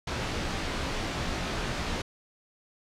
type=noise with comb filter; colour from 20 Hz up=pink; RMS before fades=-31 dBFS; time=0.07-2.02 s; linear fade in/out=5 ms; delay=20 ms; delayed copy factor=-0.65; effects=low-pass 5000 Hz 12 dB/octave